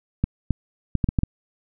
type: clicks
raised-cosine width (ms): 5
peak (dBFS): -7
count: 7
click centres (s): 0.24 / 0.507 / 0.953 / 1.042 / 1.089 / 1.188 / 1.234
effects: none